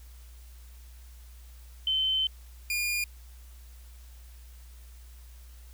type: tone pair in turn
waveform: sine / sawtooth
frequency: 3074 / 2423 Hz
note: G7 / D#7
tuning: -35 / -47 cents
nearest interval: major third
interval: 412 cents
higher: first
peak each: -24 dBFS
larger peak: neither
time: 1.87-2.27 / 2.7-3.04 s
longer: first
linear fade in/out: 2 ms
effects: added 60 Hz sine -46 dBFS peak until 5.73 s + white hiss -59 dBFS RMS until 5.73 s